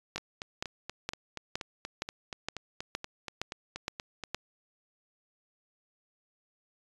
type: two click trains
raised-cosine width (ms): 0.2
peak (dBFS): -20 / -15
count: 18 / 10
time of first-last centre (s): 0.18-4.237 / 0.16-4.346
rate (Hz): 4.19 / 2.15
effects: resampled to 24000 Hz